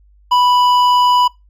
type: tone with hard clipping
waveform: triangle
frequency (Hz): 987.8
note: B5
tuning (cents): 0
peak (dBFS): -11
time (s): 0.31-1.28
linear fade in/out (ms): 10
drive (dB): 13
effects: noise-tail reverb RT60 0.2 s tail -23 dB re dry + added 50 Hz sine -46 dBFS peak until 1.49 s